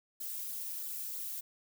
violet noise with flanger, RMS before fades -40 dBFS, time 0.2-1.41 s, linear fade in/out 10 ms, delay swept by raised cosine 0.33 to 2.03 ms, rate 3.1 Hz, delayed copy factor -0.5, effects none

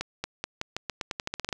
accelerating click train, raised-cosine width 0.2 ms, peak -13 dBFS, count 15, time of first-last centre 0.01-1.527 s, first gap 230 ms, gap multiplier 0.87, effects none

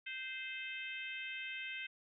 harmonic tone, 520 Hz, C5, 11 cents flat, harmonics 3 / 4 / 5 / 6 / 7, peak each -48 / -46 / -45 / -49 / -57 dBFS, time 0.06-1.87 s, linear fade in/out 10 ms, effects none

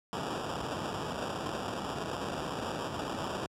blue noise with sample-and-hold, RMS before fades -36 dBFS, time 0.13-3.46 s, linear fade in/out 0 ms, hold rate 2100 Hz, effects high-pass 80 Hz 12 dB/octave + low-pass 8000 Hz 12 dB/octave

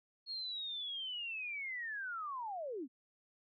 sine linear sweep, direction down, 4328 to 230.4 Hz, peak -39 dBFS, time 0.26-2.88 s, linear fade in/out 50 ms, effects none

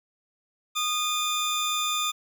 30% pulse tone pair together, 1229 / 3557 Hz, D#6 / A7, -22 / +18 cents, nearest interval octave + tritone, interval 1840 cents, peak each -25 dBFS, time 0.75-2.12 s, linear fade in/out 20 ms, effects none

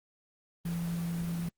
sine tone in noise, 170 Hz, F3, 46 cents flat, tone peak -31 dBFS, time 0.65-1.49 s, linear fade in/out 5 ms, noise pink, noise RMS -45 dBFS, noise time 0.65-1.49 s, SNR +11 dB, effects Opus 24 kbps

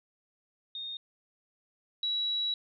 sine tone pair in turn, 3688 / 3900 Hz, A#7 / B7, -19 / -23 cents, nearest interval minor second, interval 96 cents, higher second, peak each -36 / -28 dBFS, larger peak second, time 0.75-0.97 / 2.03-2.54 s, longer second, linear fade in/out 2 ms, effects none

